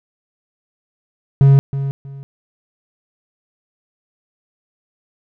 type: tone with echo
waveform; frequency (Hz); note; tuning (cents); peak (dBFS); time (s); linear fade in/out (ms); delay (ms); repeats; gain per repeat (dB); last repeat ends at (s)
triangle; 137.8; C#3; -10; -4; 1.41-1.59; 0; 320; 2; -12; 2.23
effects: none